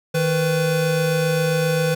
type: tone pair together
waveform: square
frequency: 157.49 / 500 Hz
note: D#3 / B4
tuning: +21 / +21 cents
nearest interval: octave + minor sixth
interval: 2000 cents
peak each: -21 dBFS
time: 0.14-1.95 s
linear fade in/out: 10 ms
effects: none